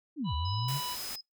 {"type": "linear two-way sweep", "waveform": "sine", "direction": "down then up", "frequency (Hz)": [329.6, 72.1, 146.9], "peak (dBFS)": -30, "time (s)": [0.16, 0.81], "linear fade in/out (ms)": 50, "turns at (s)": 0.34}
{"type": "harmonic tone", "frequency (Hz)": 987.8, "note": "B5", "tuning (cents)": 0, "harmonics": [1, 3, 4], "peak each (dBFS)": [-37, -42, -43], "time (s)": [0.24, 0.97], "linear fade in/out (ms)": 50}
{"type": "tone", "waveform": "sine", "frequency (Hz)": 5070, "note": "D#8", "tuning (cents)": 32, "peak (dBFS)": -40, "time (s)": [0.45, 1.21], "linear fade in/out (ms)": 5}
{"type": "noise", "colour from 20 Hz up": "white", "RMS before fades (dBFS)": -40, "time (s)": [0.68, 1.16], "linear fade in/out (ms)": 5}
{"effects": ["noise-tail reverb RT60 0.2 s tail -26 dB re dry"]}